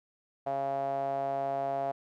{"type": "tone with band-pass filter", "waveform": "sawtooth", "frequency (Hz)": 137.4, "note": "C#3", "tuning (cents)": -15, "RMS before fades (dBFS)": -32, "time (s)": [0.46, 1.92], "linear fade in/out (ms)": 10, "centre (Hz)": 690, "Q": 6.9, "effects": []}